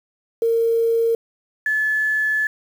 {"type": "tone pair in turn", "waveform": "sine", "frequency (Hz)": [459.1, 1726.8], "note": ["A#4", "A6"], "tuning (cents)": [-26, -33], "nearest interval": "octave + major seventh", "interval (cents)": 2293, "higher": "second", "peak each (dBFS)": [-15, -17], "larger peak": "first", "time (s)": [[0.42, 1.15], [1.66, 2.47]], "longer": "second", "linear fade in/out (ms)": 2, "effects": ["7-bit"]}